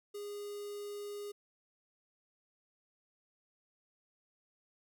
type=tone with notch filter; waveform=square; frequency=410 Hz; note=G#4; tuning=22 cents flat; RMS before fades=-43 dBFS; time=0.14-1.32 s; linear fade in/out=10 ms; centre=1700 Hz; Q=0.66; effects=none